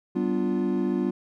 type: chord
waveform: triangle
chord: G dominant seventh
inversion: none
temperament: equal with one note detuned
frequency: 192.41 / 246.9 / 293.7 / 349.2 Hz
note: G3 / B3 / D4 / F4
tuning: -32 / 0 / 0 / 0 cents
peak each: -26 / -26 / -28 / -26 dBFS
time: 0.15-1.11 s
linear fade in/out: 10 ms
effects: none